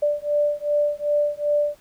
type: beating tone pair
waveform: sine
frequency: 587 / 589.6 Hz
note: D5 / D5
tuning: -1 / +7 cents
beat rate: 2.6 Hz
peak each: -22 dBFS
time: 0.02-1.76 s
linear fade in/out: 10 ms
effects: pink hiss -56 dBFS RMS until 1.8 s